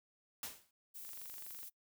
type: noise with exponential decay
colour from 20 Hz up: white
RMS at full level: -40 dBFS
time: 0.43-0.71 s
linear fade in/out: 2 ms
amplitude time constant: 59 ms
type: noise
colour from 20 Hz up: violet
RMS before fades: -49 dBFS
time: 0.94-1.7 s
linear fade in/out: 20 ms
type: click train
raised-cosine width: 0.2 ms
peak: -38 dBFS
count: 15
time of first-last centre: 1.05-1.631 s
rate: 24.1 Hz
effects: noise-tail reverb RT60 0.1 s tail -22 dB re dry